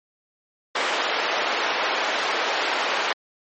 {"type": "band-pass noise", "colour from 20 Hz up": "pink", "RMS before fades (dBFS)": -24, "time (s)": [0.75, 3.13], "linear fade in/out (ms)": 5, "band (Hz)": [530, 3400], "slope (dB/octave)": 12, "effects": ["high-pass 300 Hz 12 dB/octave", "MP3 32 kbps"]}